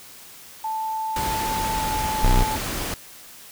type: tone with pitch glide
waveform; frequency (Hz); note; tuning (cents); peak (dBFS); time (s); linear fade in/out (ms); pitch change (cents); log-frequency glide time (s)
sine; 880 to 868.4; A5 to A5; 0 to -23; -24; 0.64-2.56; 5; -23; 1.73-1.93
type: noise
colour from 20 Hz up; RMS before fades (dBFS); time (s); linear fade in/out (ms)
pink; -28; 1.16-2.94; 2
type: tone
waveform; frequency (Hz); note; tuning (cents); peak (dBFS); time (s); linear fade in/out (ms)
square; 31; B0; +7; -15; 2.23-2.44; 10
effects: white hiss -44 dBFS RMS until 3.51 s